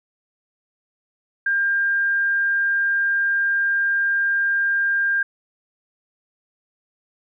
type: tone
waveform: sine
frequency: 1600 Hz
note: G6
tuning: 35 cents sharp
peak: -17 dBFS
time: 1.46-5.23 s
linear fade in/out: 5 ms
effects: none